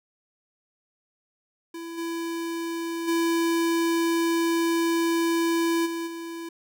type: tone with level steps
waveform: square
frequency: 333.9 Hz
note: E4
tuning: 22 cents sharp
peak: -35 / -29 / -22 / -29 / -34 dBFS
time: 1.74-6.49 s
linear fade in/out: 5 ms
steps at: 1.97 / 3.07 / 5.85 / 6.06 s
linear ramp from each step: 20 ms
effects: none